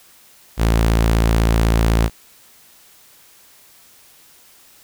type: tone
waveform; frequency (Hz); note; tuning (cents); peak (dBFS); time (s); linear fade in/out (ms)
sawtooth; 56; A1; +31; -9; 0.57-2.1; 50
effects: white hiss -49 dBFS RMS until 4.83 s